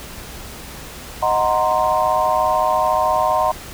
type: chord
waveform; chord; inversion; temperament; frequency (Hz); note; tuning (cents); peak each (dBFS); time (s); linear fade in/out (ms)
sine; C half-diminished seventh; first; equal; 622.3 / 740 / 932.3 / 1046.5; Eb5 / Gb5 / Bb5 / C6; 0 / 0 / 0 / 0; -20; 1.22-3.52; 10
effects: added 60 Hz sine -42 dBFS peak until 3.73 s + pink hiss -35 dBFS RMS until 3.73 s